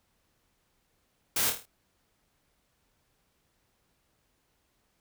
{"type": "noise with echo", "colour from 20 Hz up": "white", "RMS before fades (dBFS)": -28, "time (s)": [1.36, 1.5], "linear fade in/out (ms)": 5, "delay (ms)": 26, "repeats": 6, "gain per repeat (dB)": -5, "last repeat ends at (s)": 1.656, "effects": ["pink hiss -73 dBFS RMS until 5 s"]}